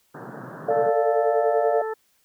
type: band-pass noise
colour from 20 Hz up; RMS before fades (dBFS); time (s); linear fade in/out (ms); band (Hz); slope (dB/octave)
pink; -38; 0.14-0.9; 10; 120 to 1700; 96
type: chord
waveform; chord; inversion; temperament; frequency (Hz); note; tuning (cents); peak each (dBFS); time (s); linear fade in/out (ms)
sine; D minor; second; equal with one note detuned; 450.3 / 587.3 / 698.5; A4 / D5 / F5; +40 / 0 / 0; -23; 0.68-1.82; 5
type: harmonic tone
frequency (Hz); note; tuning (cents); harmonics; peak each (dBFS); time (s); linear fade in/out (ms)
440; A4; 0; 1 / 2 / 3 / 4; -27 / -33 / -37 / -39; 0.7-1.94; 10
effects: white hiss -65 dBFS RMS until 2.24 s